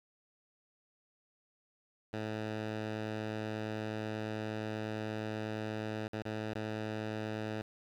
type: tone with dropouts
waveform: 10% pulse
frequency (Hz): 108.4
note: A2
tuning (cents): -25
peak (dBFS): -28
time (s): 2.13-7.62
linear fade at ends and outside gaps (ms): 5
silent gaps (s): 6.081-6.131 / 6.223-6.252 / 6.536-6.552
effects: low-pass 4000 Hz 12 dB/octave + 10-bit